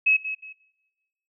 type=tone with echo; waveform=sine; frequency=2571 Hz; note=E7; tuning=44 cents flat; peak=-16 dBFS; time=0.06-0.17 s; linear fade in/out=10 ms; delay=180 ms; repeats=2; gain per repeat=-11 dB; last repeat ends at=0.53 s; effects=noise-tail reverb RT60 1.0 s tail -20 dB re dry